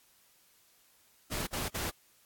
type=noise bursts; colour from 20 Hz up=pink; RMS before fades=-35 dBFS; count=3; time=1.31-1.904 s; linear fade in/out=10 ms; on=160 ms; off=57 ms; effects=white hiss -65 dBFS RMS until 2.25 s + AAC 64 kbps